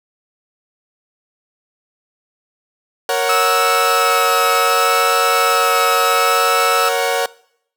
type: chord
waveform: sawtooth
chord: F# major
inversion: first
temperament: equal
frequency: 466.2 / 554.4 / 740 Hz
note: A#4 / C#5 / F#5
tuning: 0 / 0 / 0 cents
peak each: -16 dBFS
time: 3.09-7.26 s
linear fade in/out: 2 ms
type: tone with vibrato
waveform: 40% pulse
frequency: 1300 Hz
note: E6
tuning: 24 cents flat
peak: -14 dBFS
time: 3.29-6.89 s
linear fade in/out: 5 ms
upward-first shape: sine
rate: 0.67 Hz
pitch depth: 13 cents each way
effects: noise-tail reverb RT60 0.7 s tail -22 dB re dry